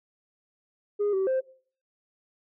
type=tone with pitch steps; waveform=sine; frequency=411.7 / 383.3 / 523 Hz; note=G#4 / G4 / C5; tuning=-15 / -39 / -1 cents; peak=-21 dBFS; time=0.99-1.41 s; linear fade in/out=20 ms; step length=140 ms; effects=noise-tail reverb RT60 0.5 s tail -22 dB re dry + tanh soft clip ceiling -21 dBFS